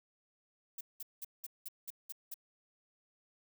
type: noise bursts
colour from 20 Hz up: violet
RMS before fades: -43 dBFS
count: 8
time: 0.78-2.342 s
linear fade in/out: 5 ms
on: 29 ms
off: 190 ms
effects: none